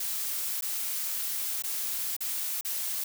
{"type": "noise with dropouts", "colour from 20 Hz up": "blue", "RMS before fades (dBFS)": -32, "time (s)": [0, 3.04], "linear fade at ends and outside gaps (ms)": 5, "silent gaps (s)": [[0.61, 0.622], [1.623, 1.637], [2.166, 2.206], [2.611, 2.648]], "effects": []}